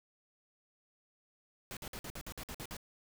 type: noise bursts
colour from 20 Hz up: pink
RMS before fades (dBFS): -44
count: 10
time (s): 1.71-2.767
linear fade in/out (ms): 0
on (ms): 58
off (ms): 53
effects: none